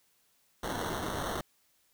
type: noise with sample-and-hold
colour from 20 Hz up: white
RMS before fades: -35 dBFS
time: 0.63-1.41 s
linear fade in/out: 2 ms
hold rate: 2450 Hz
effects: white hiss -70 dBFS RMS until 1.93 s